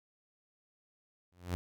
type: tone with exponential growth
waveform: sawtooth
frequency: 88.9 Hz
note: F2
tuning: 31 cents sharp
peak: -27 dBFS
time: 1.32-1.55 s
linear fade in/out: 0 ms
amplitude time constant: 48 ms
effects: none